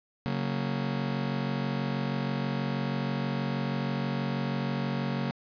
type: chord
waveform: 40% pulse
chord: F# major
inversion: second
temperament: just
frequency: 138.75 / 185 / 231.2 Hz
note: C#3 / F#3 / A#3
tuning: +2 / 0 / -14 cents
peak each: -31 / -34 / -32 dBFS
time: 0.26-5.31 s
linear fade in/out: 0 ms
effects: resampled to 11025 Hz + 10-bit